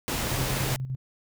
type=noise; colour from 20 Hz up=pink; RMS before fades=-29 dBFS; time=0.08-0.76 s; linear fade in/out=0 ms
type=tone with tremolo; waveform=sine; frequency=130.81 Hz; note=C3; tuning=in tune; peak=-27 dBFS; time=0.3-0.96 s; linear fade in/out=10 ms; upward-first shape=square; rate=10 Hz; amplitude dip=60%
effects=none